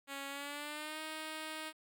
5% pulse tone with pitch glide, 277.2 to 312.9 Hz, C#4 to D#4, 0 to +10 cents, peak -30 dBFS, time 0.07-1.73 s, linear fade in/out 50 ms, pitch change +210 cents, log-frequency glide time 0.28-1 s, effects none

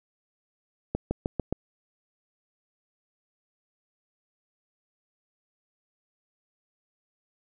accelerating click train, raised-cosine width 2 ms, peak -13 dBFS, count 5, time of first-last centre 0.95-1.526 s, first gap 160 ms, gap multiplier 0.93, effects none

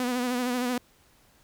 sawtooth tone with vibrato, 247.9 Hz, B3, 7 cents sharp, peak -22 dBFS, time 0-0.78 s, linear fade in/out 2 ms, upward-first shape sine, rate 13 Hz, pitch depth 44 cents each way, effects pink hiss -61 dBFS RMS until 1.43 s

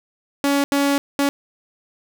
sawtooth tone bursts at uneven times, 281.4 Hz, C#4, 26 cents sharp, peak -12 dBFS, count 3, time 0.44-0.64 / 0.72-0.98 / 1.19-1.29 s, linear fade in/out 0 ms, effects none

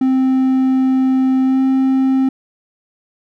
triangle tone with pitch glide, 261.6 to 264.5 Hz, C4 to C4, 0 to +19 cents, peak -9 dBFS, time 0.01-2.29 s, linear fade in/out 5 ms, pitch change +19 cents, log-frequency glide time 1.44-1.61 s, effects none

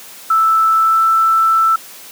sine tone with pitch glide, 1318.5 to 1326.1 Hz, E6 to E6, 0 to +10 cents, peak -9 dBFS, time 0.3-1.76 s, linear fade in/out 5 ms, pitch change +10 cents, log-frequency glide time 0.79-1.02 s, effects white hiss -36 dBFS RMS until 2.11 s + high-pass 200 Hz 12 dB/octave

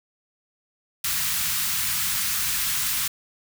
white band-stop noise, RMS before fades -25 dBFS, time 1.04-3.08 s, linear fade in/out 5 ms, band 190 to 1100 Hz, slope 24 dB/octave, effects none

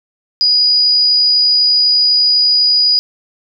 sine tone, 4916 Hz, D#8, 22 cents flat, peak -8 dBFS, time 0.41-2.99 s, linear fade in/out 0 ms, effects none

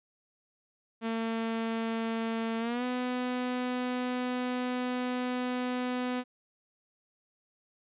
sawtooth tone with pitch glide, 226.5 to 249.9 Hz, A#3 to B3, -50 to +21 cents, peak -26 dBFS, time 1.01-6.24 s, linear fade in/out 50 ms, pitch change +171 cents, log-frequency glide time 2.59-2.84 s, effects resampled to 8000 Hz

